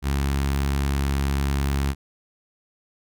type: tone with notch filter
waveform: sawtooth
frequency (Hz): 69.3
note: C#2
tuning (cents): 0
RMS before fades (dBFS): -23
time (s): 0.02-1.95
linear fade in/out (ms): 50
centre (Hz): 540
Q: 1.4
effects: none